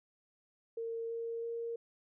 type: tone with pitch steps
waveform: sine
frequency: 458 / 461.2 / 464.4 Hz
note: A#4 / A#4 / A#4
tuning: -31 / -19 / -7 cents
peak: -36 dBFS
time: 0.77-1.76 s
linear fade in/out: 5 ms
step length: 330 ms
effects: none